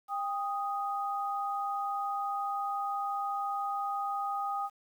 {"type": "tone pair together", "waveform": "sine", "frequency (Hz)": [798.7, 1244.5], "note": ["G5", "D#6"], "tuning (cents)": [32, 0], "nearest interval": "minor sixth", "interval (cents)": 768, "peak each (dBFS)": [-33, -34], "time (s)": [0.08, 4.7], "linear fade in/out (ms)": 50, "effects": ["10-bit"]}